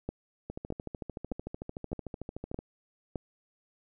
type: two click trains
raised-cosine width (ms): 2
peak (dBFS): -20 / -24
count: 6 / 29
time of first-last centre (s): 0.09-3.157 / 0.5-2.59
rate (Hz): 1.63 / 13.4
effects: none